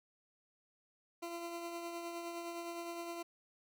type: tone with tremolo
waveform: 20% pulse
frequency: 340.9 Hz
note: F4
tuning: 42 cents flat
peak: -35 dBFS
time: 1.22-3.23 s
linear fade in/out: 10 ms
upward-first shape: triangle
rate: 9.7 Hz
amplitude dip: 40%
effects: none